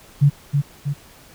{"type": "tone with echo", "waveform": "sine", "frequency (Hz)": 142.8, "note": "D3", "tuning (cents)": -48, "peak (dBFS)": -9, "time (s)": [0.21, 0.3], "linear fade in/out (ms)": 20, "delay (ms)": 320, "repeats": 2, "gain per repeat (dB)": -5, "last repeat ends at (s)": 0.94, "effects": ["pink hiss -47 dBFS RMS until 1.34 s"]}